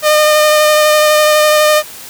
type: tone with vibrato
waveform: sawtooth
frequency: 608 Hz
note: D#5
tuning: 40 cents flat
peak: -3 dBFS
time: 0.02-1.83 s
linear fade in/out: 50 ms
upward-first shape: sine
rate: 12 Hz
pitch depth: 12 cents each way
effects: white hiss -31 dBFS RMS until 2.09 s